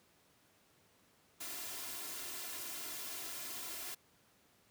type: noise with comb filter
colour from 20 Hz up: white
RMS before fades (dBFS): -44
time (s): 1.4-3.95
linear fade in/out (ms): 10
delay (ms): 2.9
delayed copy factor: +0.65
effects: pink hiss -69 dBFS RMS until 4.7 s + high-pass 100 Hz 12 dB/octave